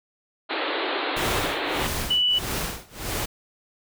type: band-pass noise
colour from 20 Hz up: pink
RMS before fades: -27 dBFS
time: 0.49-1.88 s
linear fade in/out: 20 ms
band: 280 to 4200 Hz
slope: 96 dB/octave
type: noise with tremolo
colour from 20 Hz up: pink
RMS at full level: -27 dBFS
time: 1.16-3.26 s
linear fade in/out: 10 ms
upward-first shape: sine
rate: 1.6 Hz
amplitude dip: 95%
type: tone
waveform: sine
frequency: 2963 Hz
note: F#7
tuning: 2 cents sharp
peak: -18 dBFS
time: 2.1-2.39 s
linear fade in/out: 10 ms
effects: none